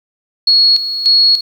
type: tone with tremolo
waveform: sine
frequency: 4333 Hz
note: C#8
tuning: 40 cents flat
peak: -6 dBFS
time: 0.47-1.41 s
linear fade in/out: 5 ms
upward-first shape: square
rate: 1.7 Hz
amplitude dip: 70%
effects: 7-bit